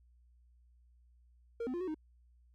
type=tone with pitch steps; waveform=triangle; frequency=464.6 / 255 / 348.9 / 371.3 / 310.7 Hz; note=A#4 / C4 / F4 / F#4 / D#4; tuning=-6 / -44 / -2 / +6 / -2 cents; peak=-33 dBFS; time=1.6-1.945 s; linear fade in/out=5 ms; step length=69 ms; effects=added 60 Hz sine -62 dBFS peak until 2.54 s